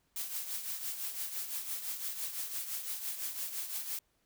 blue noise with tremolo, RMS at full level -36 dBFS, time 0.16-3.99 s, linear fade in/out 2 ms, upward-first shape triangle, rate 5.9 Hz, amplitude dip 65%, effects pink hiss -75 dBFS RMS until 4.25 s

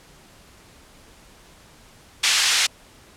pink band-pass noise, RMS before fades -19 dBFS, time 2.23-2.67 s, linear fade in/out 10 ms, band 2300 to 7000 Hz, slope 12 dB/octave, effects pink hiss -50 dBFS RMS until 3.16 s + low-pass 11000 Hz 12 dB/octave

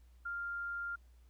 sine tone, 1396.9 Hz, F6, in tune, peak -37 dBFS, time 0.25-0.96 s, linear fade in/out 10 ms, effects added 60 Hz sine -58 dBFS peak until 1.29 s + pink hiss -75 dBFS RMS until 1.29 s

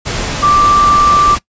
sine tone in noise, 1174.7 Hz, D6, in tune, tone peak -6 dBFS, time 0.42-1.36 s, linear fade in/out 20 ms, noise pink, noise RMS -18 dBFS, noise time 0.05-1.39 s, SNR +9 dB, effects noise-tail reverb RT60 0.1 s tail -21 dB re dry + resampled to 16000 Hz

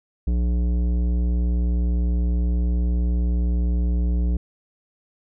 sine tone with tanh clipping, 59.7 Hz, A#1, 42 cents sharp, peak -20 dBFS, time 0.27-4.37 s, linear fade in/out 5 ms, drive 13 dB, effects none

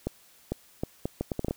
accelerating click train, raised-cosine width 2 ms, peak -15 dBFS, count 10, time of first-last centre 0.07-1.509 s, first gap 450 ms, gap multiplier 0.7, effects white hiss -58 dBFS RMS until 1.56 s

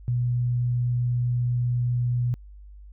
sine tone, 122.1 Hz, B2, 19 cents flat, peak -21 dBFS, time 0.08-2.34 s, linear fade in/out 0 ms, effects added 50 Hz sine -42 dBFS peak until 2.92 s

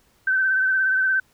sine tone with vibrato, 1538 Hz, G6, 33 cents flat, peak -17 dBFS, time 0.27-1.2 s, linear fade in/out 5 ms, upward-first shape triangle, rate 17 Hz, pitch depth 37 cents each way, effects pink hiss -61 dBFS RMS until 1.33 s

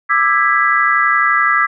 sine chord, E dominant seventh, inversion third, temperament just, 1186.7 / 1318.5 / 1648.1 / 1977.8 Hz, D6 / E6 / G#6 / B6, +18 / 0 / -14 / +2 cents, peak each -16 dBFS, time 0.09-1.67 s, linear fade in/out 20 ms, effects none

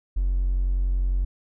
triangle tone with hard clipping, 45.49 Hz, F#1, 29 cents flat, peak -20 dBFS, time 0.16-1.25 s, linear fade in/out 10 ms, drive 3 dB, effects none

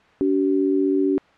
sine tone pair together, 285.5 / 381.1 Hz, D4 / G4, -49 / -49 cents, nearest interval perfect fourth, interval 500 cents, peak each -19 / -20 dBFS, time 0.21-1.18 s, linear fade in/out 0 ms, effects white hiss -53 dBFS RMS until 1.37 s + low-pass 2000 Hz 12 dB/octave

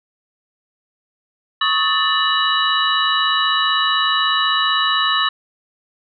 sine tone cluster, 1112 / 1268 / 1770 / 2940 / 3895 Hz, C#6 / D#6 / A6 / F#7 / B7, +5 / +32 / +10 / -12 / -25 cents, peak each -21 dBFS, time 1.61-5.29 s, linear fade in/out 5 ms, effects none

